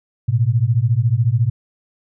sine beating tone pair, 110 / 124 Hz, A2 / B2, 0 / +7 cents, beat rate 14 Hz, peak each -16 dBFS, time 0.28-1.5 s, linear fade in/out 10 ms, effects none

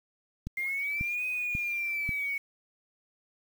click train, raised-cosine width 5 ms, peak -22 dBFS, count 4, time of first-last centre 0.47-2.092 s, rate 1.85 Hz
sine exponential two-way sweep, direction up then down, 2100 to 2510 to 2225 Hz, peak -29 dBFS, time 0.57-2.38 s, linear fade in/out 5 ms, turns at 1.26 s
effects 8-bit

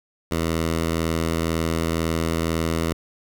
10% pulse tone, 82 Hz, E2, 9 cents flat, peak -13 dBFS, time 0.31-2.93 s, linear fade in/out 5 ms, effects none

